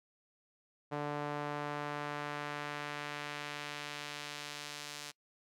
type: tone with band-pass filter sweep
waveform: sawtooth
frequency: 146.83 Hz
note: D3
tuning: in tune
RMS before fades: -41 dBFS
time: 0.91-5.12 s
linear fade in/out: 20 ms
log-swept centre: 730 to 5400 Hz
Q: 0.82
effects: noise-tail reverb RT60 0.1 s tail -25 dB re dry